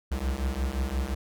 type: beating tone pair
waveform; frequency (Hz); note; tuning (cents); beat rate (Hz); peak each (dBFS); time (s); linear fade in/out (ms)
square; 62.5 / 68.2; B1 / C#2; +21 / -28; 5.7; -31 / -30; 0.11-1.15; 10
effects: none